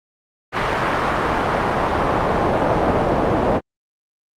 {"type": "noise with band-pass filter sweep", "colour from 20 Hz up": "brown", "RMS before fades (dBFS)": -18, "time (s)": [0.52, 3.61], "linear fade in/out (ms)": 50, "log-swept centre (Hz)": [1400, 610], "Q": 1.1, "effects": ["Opus 48 kbps"]}